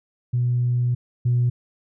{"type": "tone pair in turn", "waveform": "sine", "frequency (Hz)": [122.4, 121.95], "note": ["B2", "B2"], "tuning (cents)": [-15, -21], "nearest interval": "unison", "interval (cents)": 6, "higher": "first", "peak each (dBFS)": [-17, -15], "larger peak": "second", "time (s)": [[0.33, 0.95], [1.25, 1.5]], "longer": "first", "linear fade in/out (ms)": 10, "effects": ["tanh soft clip ceiling -13 dBFS"]}